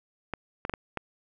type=clicks; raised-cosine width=0.5 ms; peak=-16 dBFS; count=5; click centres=0.337 / 0.651 / 0.696 / 0.738 / 0.973 s; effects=none